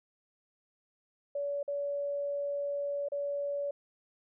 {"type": "tone with dropouts", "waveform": "sine", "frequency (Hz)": 570, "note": "C#5", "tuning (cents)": 48, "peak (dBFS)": -31, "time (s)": [1.35, 3.71], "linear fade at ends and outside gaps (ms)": 5, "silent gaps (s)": [[1.63, 1.678], [3.086, 3.119]], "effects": []}